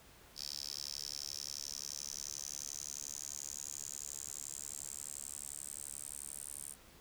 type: tone with high-pass filter sweep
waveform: 10% pulse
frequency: 71.4 Hz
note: D2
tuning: 48 cents flat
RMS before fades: -45 dBFS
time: 0.35-6.76 s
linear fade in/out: 50 ms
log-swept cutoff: 5000 to 9000 Hz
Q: 6.6
effects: pink hiss -60 dBFS RMS until 7 s